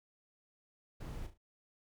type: noise with echo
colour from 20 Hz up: brown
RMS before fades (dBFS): -44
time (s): 1-1.27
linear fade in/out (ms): 10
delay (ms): 36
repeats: 3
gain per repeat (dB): -9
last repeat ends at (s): 1.378
effects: none